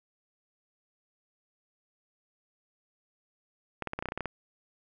clicks, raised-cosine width 0.5 ms, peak -18 dBFS, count 11, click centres 3.823 / 3.873 / 3.934 / 3.99 / 4.025 / 4.057 / 4.087 / 4.121 / 4.176 / 4.207 / 4.257 s, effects none

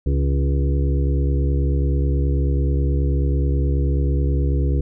harmonic tone with a mistuned harmonic, 69.3 Hz, C#2, in tune, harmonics 1 / 2 / 4 / 5 / 6 / 7, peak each -17 / -23 / -29 / -31 / -33 / -34 dBFS, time 0.06-4.81 s, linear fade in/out 5 ms, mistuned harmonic 6, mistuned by -17 cents, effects none

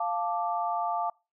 sine chord, D minor, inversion first, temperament equal, 698.5 / 880 / 1174.7 Hz, F5 / A5 / D6, 0 / 0 / 0 cents, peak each -30 / -31 / -33 dBFS, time 0-1.1 s, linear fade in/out 5 ms, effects noise-tail reverb RT60 0.3 s tail -26 dB re dry

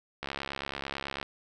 click train, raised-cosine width 0.3 ms, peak -18 dBFS, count 70, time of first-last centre 0.23-1.229 s, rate 69.1 Hz, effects none

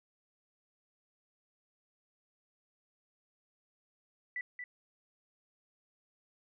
sine tone with echo, 1975.5 Hz, B6, in tune, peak -35 dBFS, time 4.36-4.41 s, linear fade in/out 2 ms, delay 230 ms, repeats 1, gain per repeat -5 dB, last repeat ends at 4.64 s, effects none

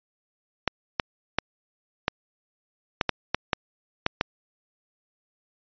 clicks, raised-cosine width 0.3 ms, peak -5 dBFS, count 10, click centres 0.677 / 0.998 / 1.386 / 2.081 / 3.012 / 3.093 / 3.346 / 3.532 / 4.064 / 4.211 s, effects resampled to 11025 Hz

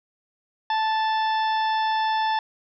harmonic tone with a mistuned harmonic, 877 Hz, A5, 6 cents flat, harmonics 1 / 2 / 3 / 4 / 5 / 6, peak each -21 / -30 / -40 / -34 / -44 / -39 dBFS, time 0.7-2.39 s, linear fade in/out 2 ms, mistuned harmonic 3, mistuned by +22 cents, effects none

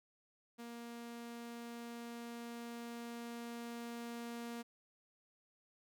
sawtooth tone with level ramp, 235.3 Hz, A#3, 16 cents sharp, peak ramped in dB -43 to -39 dBFS, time 0.58-4.63 s, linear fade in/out 20 ms, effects none

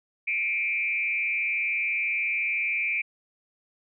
sine tone with frequency modulation, 2353 Hz, D7, 3 cents sharp, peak -24 dBFS, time 0.27-3.02 s, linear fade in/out 10 ms, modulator 180 Hz, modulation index 0.78, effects none

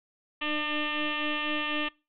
sine tone with frequency modulation, 1503 Hz, F#6, 27 cents sharp, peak -27 dBFS, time 0.41-1.89 s, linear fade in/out 10 ms, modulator 301 Hz, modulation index 5.6, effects noise-tail reverb RT60 0.3 s tail -24 dB re dry

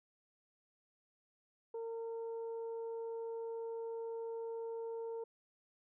sine tone with frequency modulation, 457 Hz, A#4, 34 cents flat, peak -39 dBFS, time 1.74-5.24 s, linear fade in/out 5 ms, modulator 457 Hz, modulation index 0.45, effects none

